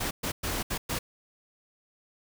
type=noise bursts at uneven times; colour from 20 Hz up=pink; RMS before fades=-31 dBFS; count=5; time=0-0.11 / 0.23-0.32 / 0.43-0.63 / 0.7-0.78 / 0.89-0.99 s; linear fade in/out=10 ms; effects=none